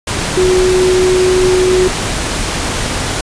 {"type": "tone in noise", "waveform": "sine", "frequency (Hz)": 368.8, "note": "F#4", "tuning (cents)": -6, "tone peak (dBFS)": -8, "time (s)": [0.37, 1.88], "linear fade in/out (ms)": 5, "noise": "pink", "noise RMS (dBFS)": -17, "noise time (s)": [0.07, 3.21], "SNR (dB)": 6, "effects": ["resampled to 22050 Hz"]}